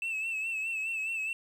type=tone with vibrato; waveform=sine; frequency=2637 Hz; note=E7; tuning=in tune; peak=-28 dBFS; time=0.02-1.33 s; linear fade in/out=2 ms; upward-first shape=sine; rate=4.8 Hz; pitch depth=51 cents each way; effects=tanh soft clip ceiling -30 dBFS + 10-bit

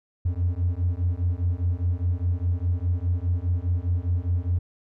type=beating tone pair; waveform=triangle; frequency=85.7 / 90.6 Hz; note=F2 / F#2; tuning=-32 / -36 cents; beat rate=4.9 Hz; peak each=-22 dBFS; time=0.25-4.59 s; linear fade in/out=10 ms; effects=tanh soft clip ceiling -15 dBFS

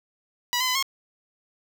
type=tone with pitch steps; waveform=10% pulse; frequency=976 / 1022 / 1009 / 1081 Hz; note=B5 / C6 / B5 / C#6; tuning=-21 / -41 / +37 / -44 cents; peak=-14 dBFS; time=0.53-0.826 s; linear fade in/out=0 ms; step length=74 ms; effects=none

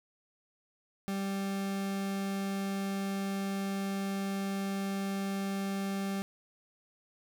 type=tone; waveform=40% pulse; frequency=196 Hz; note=G3; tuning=in tune; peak=-31 dBFS; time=1.08-6.22 s; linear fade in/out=0 ms; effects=none

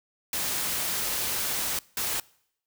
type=noise bursts at uneven times; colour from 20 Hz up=white; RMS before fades=-29 dBFS; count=2; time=0.33-1.79 / 1.97-2.2 s; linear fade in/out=2 ms; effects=noise-tail reverb RT60 0.7 s tail -24 dB re dry

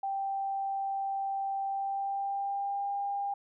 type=tone with pitch glide; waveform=sine; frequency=784 to 801.9 Hz; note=G5 to G5; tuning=0 to +39 cents; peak=-30 dBFS; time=0.03-3.34 s; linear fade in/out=5 ms; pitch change=+39 cents; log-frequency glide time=1.66-2.91 s; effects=none

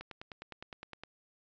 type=click train; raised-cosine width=0.3 ms; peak=-28 dBFS; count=11; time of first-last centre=0.01-1.036 s; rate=9.75 Hz; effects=resampled to 16000 Hz

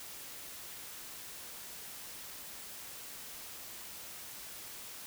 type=silence; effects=white hiss -47 dBFS RMS until 5.06 s

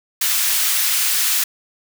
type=high-pass noise; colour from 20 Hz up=white; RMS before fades=-18 dBFS; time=0.21-1.44 s; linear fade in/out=5 ms; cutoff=1500 Hz; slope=12 dB/octave; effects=none

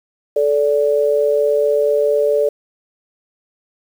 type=tone pair together; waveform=sine; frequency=436.2 / 580.6 Hz; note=A4 / D5; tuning=-15 / -20 cents; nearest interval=perfect fourth; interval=495 cents; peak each=-15 dBFS; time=0.36-2.49 s; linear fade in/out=5 ms; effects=7-bit

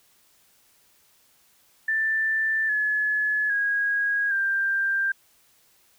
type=tone with pitch steps; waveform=sine; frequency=1771 / 1706.7 / 1644.8 / 1585.1 Hz; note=A6 / G#6 / G#6 / G6; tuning=+11 / +47 / -17 / +19 cents; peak=-21 dBFS; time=1.88-5.12 s; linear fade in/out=5 ms; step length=810 ms; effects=white hiss -61 dBFS RMS until 5.98 s

